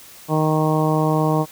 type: harmonic tone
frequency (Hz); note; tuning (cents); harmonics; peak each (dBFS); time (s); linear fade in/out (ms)
155.56; D#3; 0; 1 / 2 / 3 / 4 / 5 / 6 / 7; -19 / -22 / -24 / -25 / -26 / -27 / -27; 0.28-1.46; 50
effects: white hiss -43 dBFS RMS until 1.51 s